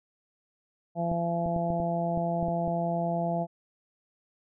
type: harmonic tone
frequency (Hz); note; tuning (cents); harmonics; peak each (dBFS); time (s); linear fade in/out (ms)
170; F3; -46; 1 / 2 / 3 / 4 / 5; -30 / -38 / -37 / -29 / -38; 0.95-3.47; 50
type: clicks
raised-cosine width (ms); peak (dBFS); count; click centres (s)
3; -23; 9; 1.116 / 1.461 / 1.563 / 1.704 / 1.801 / 2.175 / 2.428 / 2.484 / 2.678
effects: none